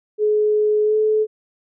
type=tone with pitch glide; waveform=sine; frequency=423.8 to 431.2 Hz; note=G#4 to A4; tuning=+35 to -35 cents; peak=-14 dBFS; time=0.18-1.27 s; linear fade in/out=50 ms; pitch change=+30 cents; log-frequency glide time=0.84-0.96 s; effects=none